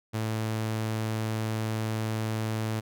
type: tone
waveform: sawtooth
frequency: 110 Hz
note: A2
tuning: in tune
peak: -24 dBFS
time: 0.13-2.81 s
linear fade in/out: 20 ms
effects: none